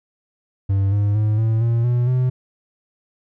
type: tone with pitch steps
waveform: triangle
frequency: 98 / 102.34 / 106.87 / 111.6 / 116.54 / 121.7 / 127.09 Hz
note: G2 / G#2 / A2 / A2 / A#2 / B2 / C3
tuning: 0 / -25 / -50 / +25 / 0 / -25 / -50 cents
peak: -13 dBFS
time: 0.69-2.3 s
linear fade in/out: 10 ms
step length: 230 ms
effects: none